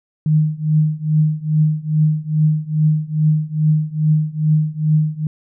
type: tone with tremolo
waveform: sine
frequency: 154.2 Hz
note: D#3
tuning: 15 cents flat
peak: -9 dBFS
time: 0.26-5.27 s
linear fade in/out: 2 ms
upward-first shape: triangle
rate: 2.4 Hz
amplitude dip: 95%
effects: none